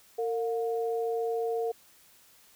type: tone pair together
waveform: sine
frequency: 457 / 714 Hz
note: A#4 / F5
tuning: -34 / +38 cents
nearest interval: minor sixth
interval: 772 cents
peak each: -28 / -35 dBFS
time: 0.18-1.72 s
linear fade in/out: 10 ms
effects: white hiss -59 dBFS RMS until 2.55 s